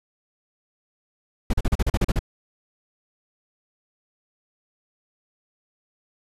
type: noise bursts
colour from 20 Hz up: brown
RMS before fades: -19 dBFS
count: 10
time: 1.5-2.192 s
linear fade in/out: 5 ms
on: 35 ms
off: 38 ms
effects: resampled to 32000 Hz